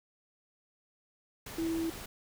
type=tone in noise; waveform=sine; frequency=328.2 Hz; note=E4; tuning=8 cents flat; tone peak=-30 dBFS; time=1.58-1.9 s; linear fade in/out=5 ms; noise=pink; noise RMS=-44 dBFS; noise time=1.46-2.06 s; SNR=+11 dB; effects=none